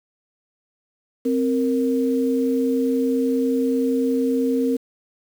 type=tone pair together; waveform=sine; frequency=261.6 / 465.2 Hz; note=C4 / A#4; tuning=0 / -4 cents; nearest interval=minor seventh; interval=996 cents; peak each=-19 / -22 dBFS; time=1.25-4.77 s; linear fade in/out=10 ms; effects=7-bit